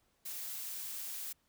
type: noise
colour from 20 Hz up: blue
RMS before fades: -42 dBFS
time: 0.25-1.33 s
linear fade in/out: 10 ms
effects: pink hiss -75 dBFS RMS until 1.48 s